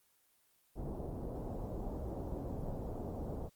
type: low-pass noise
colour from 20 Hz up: pink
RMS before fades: -41 dBFS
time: 0.75-3.5 s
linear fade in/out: 50 ms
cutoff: 730 Hz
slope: 24 dB/octave
effects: white hiss -72 dBFS RMS until 3.55 s + Opus 24 kbps